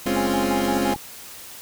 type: chord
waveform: 30% pulse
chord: Db major seventh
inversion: second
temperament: equal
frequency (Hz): 207.7 / 261.6 / 277.2 / 349.2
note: Ab3 / C4 / Db4 / F4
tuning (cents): 0 / 0 / 0 / 0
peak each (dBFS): -23 / -23 / -25 / -23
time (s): 0.06-0.94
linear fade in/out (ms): 5
type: click train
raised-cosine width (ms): 3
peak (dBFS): -24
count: 43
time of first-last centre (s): 0.06-0.961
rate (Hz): 46.6
type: tone bursts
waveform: sine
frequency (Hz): 827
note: G#5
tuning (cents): -8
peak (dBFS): -25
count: 5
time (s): 0.16-0.958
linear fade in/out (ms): 10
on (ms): 110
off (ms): 62
effects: white hiss -40 dBFS RMS until 1.61 s